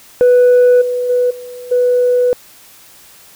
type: tone with level steps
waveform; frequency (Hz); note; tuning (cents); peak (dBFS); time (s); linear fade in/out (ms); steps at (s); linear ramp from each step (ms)
sine; 493.9; B4; 0; -3 / -14 / -9 / -27 / -8; 0.21-2.33; 0; 0.81 / 1.09 / 1.3 / 1.71; 10
effects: tanh soft clip ceiling -4 dBFS + white hiss -42 dBFS RMS until 3.35 s